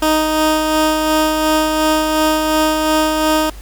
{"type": "tone with tremolo", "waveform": "15% pulse", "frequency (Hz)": 311.1, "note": "D#4", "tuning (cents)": 0, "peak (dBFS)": -5, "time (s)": [0.02, 3.5], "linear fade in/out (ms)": 5, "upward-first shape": "sine", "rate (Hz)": 2.8, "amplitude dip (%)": 35, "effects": ["added 50 Hz sine -31 dBFS peak until 3.61 s", "pink hiss -41 dBFS RMS until 3.61 s"]}